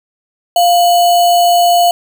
sine tone with sample-and-hold, 698.5 Hz, F5, in tune, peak -6 dBFS, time 0.56-1.91 s, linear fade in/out 2 ms, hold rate 3675 Hz, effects none

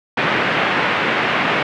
white band-pass noise, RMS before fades -18 dBFS, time 0.17-1.63 s, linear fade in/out 5 ms, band 120 to 2500 Hz, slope 24 dB/octave, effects none

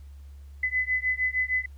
sine beating tone pair, 2011 / 2017.5 Hz, B6 / B6, +31 / +36 cents, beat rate 6.5 Hz, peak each -27 dBFS, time 0.63-1.66 s, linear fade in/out 5 ms, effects added 70 Hz sine -42 dBFS peak until 1.77 s + pink hiss -65 dBFS RMS until 1.77 s

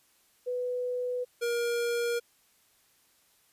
sine / square tone pair in turn, 495.9 / 473.5 Hz, B4 / A#4, +7 / +27 cents, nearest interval minor second, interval 80 cents, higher first, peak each -29 / -28 dBFS, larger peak second, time 0.46-1.25 / 1.41-2.2 s, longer neither, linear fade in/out 20 ms, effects white hiss -66 dBFS RMS until 3.52 s + resampled to 32000 Hz

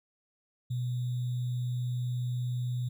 sine tone with sample-and-hold, 123.47 Hz, B2, in tune, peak -29 dBFS, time 0.7-2.89 s, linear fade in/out 10 ms, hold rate 3675 Hz, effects none

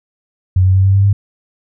sine tone with pitch steps, 92.5 / 93.95 / 95.43 / 96.93 / 98.45 / 100 Hz, F#2 / F#2 / G2 / G2 / G2 / G2, 0 / +27 / -46 / -19 / +8 / +35 cents, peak -7 dBFS, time 0.56-1.13 s, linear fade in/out 5 ms, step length 95 ms, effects none

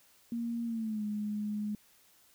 sine tone with pitch glide, 233.8 to 209.5 Hz, A#3 to G#3, +5 to +15 cents, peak -32 dBFS, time 0.32-1.75 s, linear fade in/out 2 ms, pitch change -190 cents, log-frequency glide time 0.65-1.04 s, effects white hiss -64 dBFS RMS until 2.34 s

